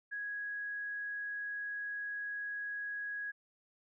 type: tone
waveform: sine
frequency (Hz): 1661.2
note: G#6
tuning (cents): 0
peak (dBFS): -37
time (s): 0.11-3.32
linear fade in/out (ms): 20
effects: none